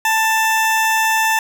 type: tone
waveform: 20% pulse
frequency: 885 Hz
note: A5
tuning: 10 cents sharp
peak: -9 dBFS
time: 0.05-1.39 s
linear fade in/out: 2 ms
effects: none